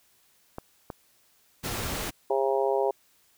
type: clicks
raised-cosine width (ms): 1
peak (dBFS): -21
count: 2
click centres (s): 0.584 / 0.902
type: noise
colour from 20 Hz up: pink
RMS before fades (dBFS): -32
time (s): 1.63-2.11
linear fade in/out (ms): 20
type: harmonic tone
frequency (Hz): 135.1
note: C#3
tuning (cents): -44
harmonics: 3 / 4 / 5 / 6 / 7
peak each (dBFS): -26 / -28 / -30 / -32 / -33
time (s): 2.3-2.91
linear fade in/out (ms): 5
effects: white hiss -64 dBFS RMS until 3.37 s